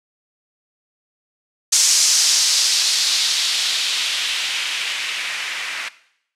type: noise with low-pass filter sweep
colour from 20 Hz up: violet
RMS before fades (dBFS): -19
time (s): 1.72-5.89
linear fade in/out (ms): 10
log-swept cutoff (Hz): 6300 to 2000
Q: 1.8
effects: noise-tail reverb RT60 0.7 s tail -17 dB re dry + low-pass 11000 Hz 12 dB/octave